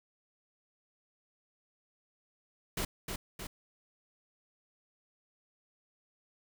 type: noise with echo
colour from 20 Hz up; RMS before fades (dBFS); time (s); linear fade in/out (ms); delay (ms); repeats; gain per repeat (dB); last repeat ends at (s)
pink; -34; 2.77-2.85; 5; 310; 2; -4; 3.47
effects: none